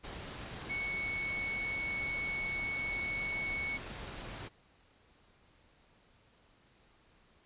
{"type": "tone in noise", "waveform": "sine", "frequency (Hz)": 2217, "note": "C#7", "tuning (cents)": 0, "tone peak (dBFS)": -34, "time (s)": [0.69, 3.78], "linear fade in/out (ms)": 20, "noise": "pink", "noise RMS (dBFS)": -44, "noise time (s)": [0.03, 4.49], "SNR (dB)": 7, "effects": ["pink hiss -66 dBFS RMS until 7.45 s", "resampled to 8000 Hz"]}